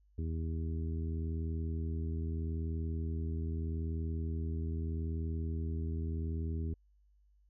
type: harmonic tone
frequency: 80.8 Hz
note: E2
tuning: 34 cents flat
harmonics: 1 / 2 / 3 / 4 / 5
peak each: -34 / -43 / -44 / -48 / -49 dBFS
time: 0.18-6.74 s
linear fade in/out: 5 ms
effects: added 50 Hz sine -64 dBFS peak until 7.49 s